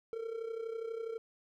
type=tone with amplitude modulation; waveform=triangle; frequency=453.8 Hz; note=A#4; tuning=47 cents flat; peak=-32 dBFS; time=0.13-1.18 s; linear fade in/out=0 ms; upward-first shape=sine; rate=32.2 Hz; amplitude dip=70%; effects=none